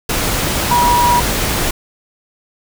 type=tone in noise; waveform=sine; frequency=966 Hz; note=B5; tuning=39 cents flat; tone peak=-10 dBFS; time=0.71-1.2 s; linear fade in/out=5 ms; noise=pink; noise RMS=-17 dBFS; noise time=0.09-1.71 s; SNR=+4 dB; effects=none